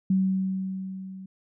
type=tone with level ramp; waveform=sine; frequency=189.7 Hz; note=F#3; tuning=43 cents sharp; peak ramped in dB=-18 to -38 dBFS; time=0.1-1.26 s; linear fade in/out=5 ms; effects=none